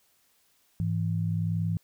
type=tone pair together; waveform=sine; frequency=104 / 165.09 Hz; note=G#2 / E3; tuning=+3 / +3 cents; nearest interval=minor sixth; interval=800 cents; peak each=-28 dBFS; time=0.8-1.77 s; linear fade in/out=0 ms; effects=white hiss -67 dBFS RMS until 1.83 s